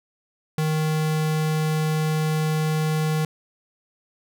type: tone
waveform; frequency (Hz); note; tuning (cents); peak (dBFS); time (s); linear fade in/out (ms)
square; 155.8; D#3; +3; -21; 0.58-3.25; 2
effects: none